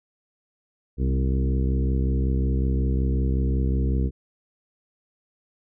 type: harmonic tone with a mistuned harmonic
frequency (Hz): 65.41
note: C2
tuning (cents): 0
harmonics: 1 / 2 / 3 / 4 / 5 / 6 / 7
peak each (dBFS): -21 / -27 / -31 / -33 / -35 / -37 / -38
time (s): 0.97-4.11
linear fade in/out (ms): 50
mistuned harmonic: 3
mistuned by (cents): +26
effects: none